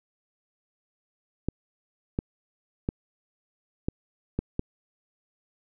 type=clicks; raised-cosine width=3 ms; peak=-13 dBFS; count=6; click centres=1.486 / 2.189 / 2.889 / 3.885 / 4.39 / 4.594 s; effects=none